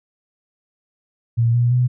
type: tone with pitch steps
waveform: sine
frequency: 116.54 / 120.44 / 124.47 Hz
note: A#2 / B2 / B2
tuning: 0 / -43 / +14 cents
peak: -13 dBFS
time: 1.37-1.88 s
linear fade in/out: 20 ms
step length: 170 ms
effects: none